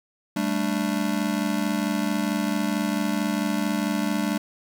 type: chord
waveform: square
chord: G suspended second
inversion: none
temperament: just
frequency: 196 / 220.5 / 294 Hz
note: G3 / A3 / D4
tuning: 0 / +4 / +2 cents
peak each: -28 dBFS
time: 0.36-4.38 s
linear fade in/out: 5 ms
effects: 10-bit